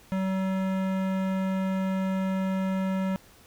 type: tone with hard clipping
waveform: sine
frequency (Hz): 190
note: F#3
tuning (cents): +46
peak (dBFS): -27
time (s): 0.12-3.16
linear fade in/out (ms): 0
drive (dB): 18
effects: pink hiss -55 dBFS RMS until 3.46 s